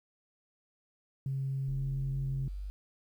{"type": "tone", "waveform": "sine", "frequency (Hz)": 135.2, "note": "C#3", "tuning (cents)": -43, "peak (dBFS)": -30, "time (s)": [1.26, 2.48], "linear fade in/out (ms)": 2}
{"type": "exponential sweep", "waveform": "sine", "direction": "up", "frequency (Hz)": [36.71, 50], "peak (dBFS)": -36, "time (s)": [1.68, 2.7], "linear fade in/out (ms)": 0}
{"effects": ["tanh soft clip ceiling -26 dBFS", "11-bit"]}